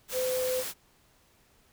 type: tone in noise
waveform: sine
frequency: 510 Hz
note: C5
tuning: 44 cents flat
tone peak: -27 dBFS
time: 0.12-0.64 s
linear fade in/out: 50 ms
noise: white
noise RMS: -36 dBFS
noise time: 0.08-0.74 s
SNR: +6 dB
effects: pink hiss -64 dBFS RMS until 1.72 s